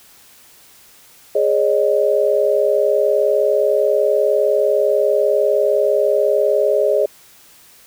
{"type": "chord", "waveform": "sine", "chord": "Ab suspended fourth", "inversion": "none", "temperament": "equal with one note detuned", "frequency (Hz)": [415.3, 554.4, 614.4], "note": ["Ab4", "Db5", "Eb5"], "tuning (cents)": [0, 0, -22], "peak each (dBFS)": -17, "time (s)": [1.35, 7.06], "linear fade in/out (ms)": 5, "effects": ["white hiss -47 dBFS RMS until 7.86 s"]}